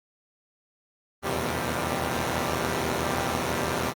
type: tone cluster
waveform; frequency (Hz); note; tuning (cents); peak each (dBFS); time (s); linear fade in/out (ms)
5% pulse; 78.4 / 84.5 / 119.7 / 130.9 / 196.6; D#2 / E2 / A#2 / C3 / G3; +14 / +43 / +46 / +1 / +5; -21; 1.22-3.94; 50
effects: Opus 24 kbps

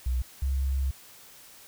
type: tone pair in turn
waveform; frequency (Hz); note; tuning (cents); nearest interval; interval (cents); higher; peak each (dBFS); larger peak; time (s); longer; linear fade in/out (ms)
sine; 62.5 / 67.1; B1 / C2; +21 / +44; minor second; 123; second; -24; neither; 0.06-0.22 / 0.42-0.91; second; 5
effects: white hiss -51 dBFS RMS until 1.67 s

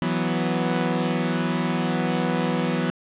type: chord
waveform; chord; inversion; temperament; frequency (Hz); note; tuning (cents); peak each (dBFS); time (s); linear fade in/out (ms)
sawtooth; E suspended second; none; equal; 164.81 / 185 / 246.9; E3 / F#3 / B3; 0 / 0 / 0; -22; 0.02-2.9; 0
effects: resampled to 8000 Hz + 8-bit

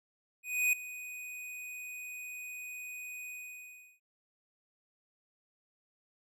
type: tone with ADSR envelope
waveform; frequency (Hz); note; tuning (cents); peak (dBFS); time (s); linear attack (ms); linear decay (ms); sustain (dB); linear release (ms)
square; 2489; D#7; 0; -25; 0.43-4; 300; 3; -17; 710
effects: none

